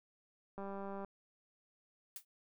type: click train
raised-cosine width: 1 ms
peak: -32 dBFS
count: 93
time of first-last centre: 0.58-1.047 s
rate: 197 Hz
type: noise with exponential decay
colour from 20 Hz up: blue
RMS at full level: -41 dBFS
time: 2.16-2.25 s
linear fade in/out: 2 ms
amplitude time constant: 18 ms
effects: none